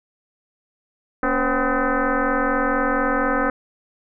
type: tone with frequency modulation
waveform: sine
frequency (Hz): 493.9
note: B4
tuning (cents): 0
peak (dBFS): -17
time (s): 1.23-3.5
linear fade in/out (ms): 2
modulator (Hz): 258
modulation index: 4.5
effects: none